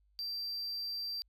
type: tone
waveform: triangle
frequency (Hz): 4700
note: D8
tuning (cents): +1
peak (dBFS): -35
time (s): 0.19-1.22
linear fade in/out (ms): 0
effects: added 50 Hz sine -67 dBFS peak until 1.28 s